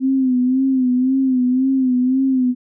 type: tone with vibrato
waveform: sine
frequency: 258.3 Hz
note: C4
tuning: 22 cents flat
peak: -13 dBFS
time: 0-2.55 s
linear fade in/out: 50 ms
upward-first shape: sine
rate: 1.9 Hz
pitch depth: 64 cents each way
effects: none